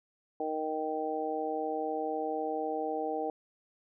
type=harmonic tone; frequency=156 Hz; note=D#3; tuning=5 cents sharp; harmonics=2 / 3 / 4 / 5; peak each=-38 / -35 / -38 / -35 dBFS; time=0.4-3.3 s; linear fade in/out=2 ms; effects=none